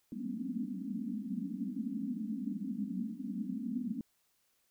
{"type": "band-pass noise", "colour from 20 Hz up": "pink", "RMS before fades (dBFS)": -38, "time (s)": [0.12, 4.01], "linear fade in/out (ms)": 2, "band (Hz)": [190, 280], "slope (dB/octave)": 96, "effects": ["white hiss -75 dBFS RMS until 4.7 s"]}